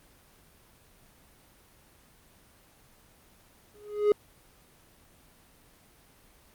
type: tone with exponential growth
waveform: triangle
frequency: 416.6 Hz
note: G#4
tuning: 5 cents sharp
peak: -14 dBFS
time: 3.74-4.12 s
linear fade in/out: 2 ms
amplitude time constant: 81 ms
effects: pink hiss -59 dBFS RMS until 6.54 s + Opus 24 kbps